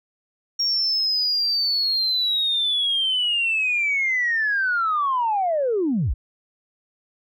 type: linear sweep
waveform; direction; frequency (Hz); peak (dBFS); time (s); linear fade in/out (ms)
sine; down; 5588 to 35.52; -18; 0.59-6.14; 10
effects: tanh soft clip ceiling -14 dBFS